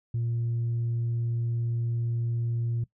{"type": "tone", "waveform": "sine", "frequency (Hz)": 117.2, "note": "A#2", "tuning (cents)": 10, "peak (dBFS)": -24, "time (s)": [0.14, 2.84], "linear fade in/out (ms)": 5, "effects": ["noise-tail reverb RT60 0.1 s tail -20 dB re dry", "tanh soft clip ceiling -23 dBFS"]}